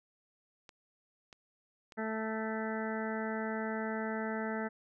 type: clicks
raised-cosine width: 0.2 ms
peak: -33 dBFS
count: 3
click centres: 0.692 / 1.328 / 1.922 s
type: harmonic tone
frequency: 220 Hz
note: A3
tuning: in tune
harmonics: 1 / 2 / 3 / 4 / 6 / 7 / 8 / 9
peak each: -37 / -40 / -42 / -43 / -45 / -45 / -46 / -47 dBFS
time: 1.97-4.69 s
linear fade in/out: 20 ms
effects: none